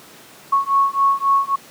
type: beating tone pair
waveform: sine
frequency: 1102 / 1105.7 Hz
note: C#6 / C#6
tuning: -11 / -5 cents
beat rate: 3.7 Hz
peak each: -17 dBFS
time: 0.52-1.56 s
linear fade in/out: 10 ms
effects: pink hiss -43 dBFS RMS until 1.7 s + high-pass 200 Hz 12 dB/octave